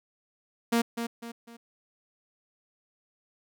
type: tone with echo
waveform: sawtooth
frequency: 233.1 Hz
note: A#3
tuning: in tune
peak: -18 dBFS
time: 0.72-0.82 s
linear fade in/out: 10 ms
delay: 250 ms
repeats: 3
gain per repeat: -8 dB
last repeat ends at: 1.57 s
effects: none